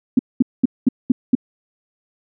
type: tone bursts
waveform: sine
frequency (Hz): 251.8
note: B3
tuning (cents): +34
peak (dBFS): -8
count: 6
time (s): 0.17-1.352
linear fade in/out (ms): 5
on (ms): 22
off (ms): 210
effects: none